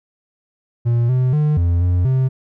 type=tone with pitch steps; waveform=triangle; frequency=118.4 / 127.7 / 150.7 / 86.2 / 89 / 130.8 Hz; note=A#2 / C3 / D3 / F2 / F2 / C3; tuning=+27 / -42 / +45 / -22 / +33 / 0 cents; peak=-11 dBFS; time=0.85-2.29 s; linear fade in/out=20 ms; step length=240 ms; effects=none